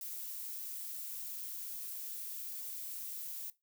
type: noise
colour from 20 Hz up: violet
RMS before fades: -43 dBFS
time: 0.01-3.5 s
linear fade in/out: 2 ms
effects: noise-tail reverb RT60 0.2 s tail -18 dB re dry